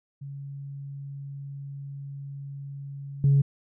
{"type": "tone with level steps", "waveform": "sine", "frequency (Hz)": 139.6, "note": "C#3", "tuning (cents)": 13, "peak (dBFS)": [-35, -15], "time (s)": [0.21, 3.42], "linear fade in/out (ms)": 10, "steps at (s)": 3.24, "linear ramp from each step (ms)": 2, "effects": ["tanh soft clip ceiling -13 dBFS"]}